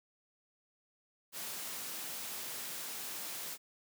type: noise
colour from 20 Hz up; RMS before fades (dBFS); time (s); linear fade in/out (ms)
white; -42; 1.32-3.58; 50
effects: high-pass 150 Hz 12 dB/octave